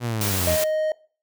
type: linear sweep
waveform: sawtooth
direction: down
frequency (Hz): 123.47 to 77.78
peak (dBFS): -20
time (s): 0-0.58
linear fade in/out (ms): 50
type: noise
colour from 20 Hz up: white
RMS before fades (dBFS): -26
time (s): 0.21-0.64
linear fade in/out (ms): 2
type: tone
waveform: triangle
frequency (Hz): 622.3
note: D#5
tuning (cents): 0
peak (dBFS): -18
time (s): 0.47-0.92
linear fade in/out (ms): 2
effects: noise-tail reverb RT60 0.4 s tail -21 dB re dry